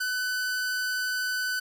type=tone pair together; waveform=45% pulse; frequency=1502 / 4776 Hz; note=F#6 / D8; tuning=+26 / +28 cents; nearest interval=octave + minor sixth; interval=2002 cents; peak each=-27 / -37 dBFS; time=0-1.6 s; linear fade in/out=10 ms; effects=none